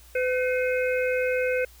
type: harmonic tone with a mistuned harmonic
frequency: 506 Hz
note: B4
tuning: 42 cents sharp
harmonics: 1 / 3 / 4 / 5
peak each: -23 / -31 / -34 / -33 dBFS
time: 0.15-1.65 s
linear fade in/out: 5 ms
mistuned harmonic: 4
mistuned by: +98 cents
effects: added 60 Hz sine -50 dBFS peak until 1.8 s + white hiss -54 dBFS RMS until 1.8 s